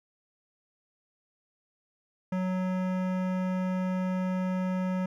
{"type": "tone with hard clipping", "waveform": "sine", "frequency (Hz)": 185, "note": "F#3", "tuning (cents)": 0, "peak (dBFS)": -29, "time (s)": [2.32, 5.06], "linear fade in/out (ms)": 5, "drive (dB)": 17, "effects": []}